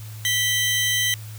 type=tone pair together; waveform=sawtooth; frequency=1966 / 3115 Hz; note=B6 / G7; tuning=-8 / -12 cents; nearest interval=minor sixth; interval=796 cents; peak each=-19 dBFS; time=0.25-1.14 s; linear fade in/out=0 ms; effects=added 108 Hz sine -34 dBFS peak until 1.38 s + white hiss -45 dBFS RMS until 1.38 s